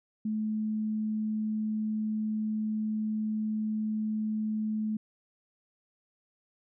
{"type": "tone", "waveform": "sine", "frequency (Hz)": 215.8, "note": "A3", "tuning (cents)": -33, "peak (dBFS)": -28, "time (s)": [0.25, 4.97], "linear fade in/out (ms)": 5, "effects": []}